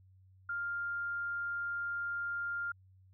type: tone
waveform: sine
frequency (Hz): 1400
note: F6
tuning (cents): +4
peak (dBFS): -34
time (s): 0.49-2.72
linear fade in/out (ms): 5
effects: added 94 Hz sine -59 dBFS peak until 3.13 s